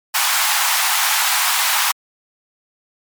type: high-pass noise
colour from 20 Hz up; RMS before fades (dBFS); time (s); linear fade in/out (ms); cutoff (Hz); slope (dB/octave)
pink; -17; 0.14-1.92; 10; 790; 48
effects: MP3 96 kbps